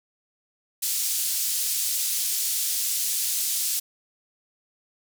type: band-pass noise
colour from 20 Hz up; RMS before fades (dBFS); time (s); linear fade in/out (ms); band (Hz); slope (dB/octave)
white; -26; 0.82-3.8; 10; 4600 to 14000; 12
effects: none